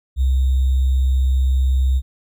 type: tone with sample-and-hold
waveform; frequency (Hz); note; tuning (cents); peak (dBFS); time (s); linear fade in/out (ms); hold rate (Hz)
sine; 65.41; C2; 0; -13; 0.16-2.02; 50; 3675
effects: none